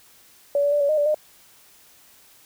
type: tone with pitch steps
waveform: sine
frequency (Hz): 570 / 575 / 585 / 567 / 615 / 583 / 609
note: C#5 / D5 / D5 / C#5 / D#5 / D5 / D#5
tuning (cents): +48 / -37 / -7 / +39 / -20 / -13 / -37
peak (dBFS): -17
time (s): 0.55-1.145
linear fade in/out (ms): 2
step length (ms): 85
effects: white hiss -53 dBFS RMS until 2.45 s